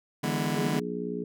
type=chord; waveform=sawtooth; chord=E dominant seventh; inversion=third; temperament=just; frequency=148.33 / 164.81 / 206 / 247.2 Hz; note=D3 / E3 / G#3 / B3; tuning=+18 / 0 / -14 / +2 cents; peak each=-28 dBFS; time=0.23-0.8 s; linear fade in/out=10 ms
type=harmonic tone; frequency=59.6 Hz; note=A#1; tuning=39 cents sharp; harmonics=3 / 4 / 5 / 6 / 7; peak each=-36 / -36 / -38 / -43 / -34 dBFS; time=0.55-1.24 s; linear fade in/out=5 ms
effects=none